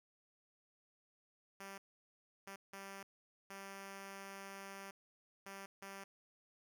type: tone bursts at uneven times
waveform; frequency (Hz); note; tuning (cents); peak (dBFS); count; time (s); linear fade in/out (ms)
5% pulse; 196; G3; 0; -37; 6; 1.6-1.78 / 2.47-2.56 / 2.73-3.03 / 3.5-4.91 / 5.46-5.66 / 5.82-6.04; 5
effects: none